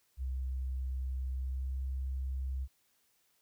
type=tone with pitch glide; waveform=sine; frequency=64.8 to 65.82 Hz; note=C2 to C2; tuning=-16 to +11 cents; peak=-33 dBFS; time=0.17-2.68 s; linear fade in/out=50 ms; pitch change=+27 cents; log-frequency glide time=1.36-1.77 s; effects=white hiss -73 dBFS RMS until 3.41 s